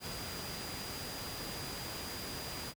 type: tone in noise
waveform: sine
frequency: 4861 Hz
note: D#8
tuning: 41 cents flat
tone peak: -46 dBFS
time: 0-2.74 s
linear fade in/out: 50 ms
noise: pink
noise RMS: -42 dBFS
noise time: 0-2.74 s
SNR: -7 dB
effects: high-pass 60 Hz 12 dB/octave